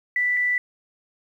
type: tone pair in turn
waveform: sine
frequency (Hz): 1975.5 / 1975.5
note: B6 / B6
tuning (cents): 0 / 0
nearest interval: unison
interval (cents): 0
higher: neither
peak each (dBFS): -19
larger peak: neither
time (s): 0.16-0.37 / 0.37-0.58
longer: neither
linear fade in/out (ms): 2
effects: 9-bit